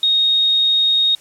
sine tone, 3729 Hz, A#7, in tune, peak -12 dBFS, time 0.03-1.15 s, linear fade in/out 2 ms, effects white hiss -47 dBFS RMS until 1.2 s + low-pass 11000 Hz 12 dB/octave

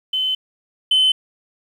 sine tone pair in turn, 3050 / 3050 Hz, G7 / G7, -48 / -48 cents, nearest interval unison, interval 0 cents, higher neither, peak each -17 / -10 dBFS, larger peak second, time 0.13-0.35 / 0.91-1.12 s, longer first, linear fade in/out 5 ms, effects tanh soft clip ceiling -10 dBFS + 8-bit

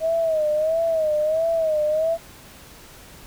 sine tone with vibrato, 633 Hz, D#5, 30 cents sharp, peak -18 dBFS, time 0-2.18 s, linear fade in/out 50 ms, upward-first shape sine, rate 1.5 Hz, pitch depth 86 cents each way, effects pink hiss -45 dBFS RMS until 3.26 s

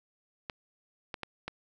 clicks, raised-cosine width 0.3 ms, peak -20 dBFS, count 4, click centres 0.498 / 1.142 / 1.233 / 1.48 s, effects none

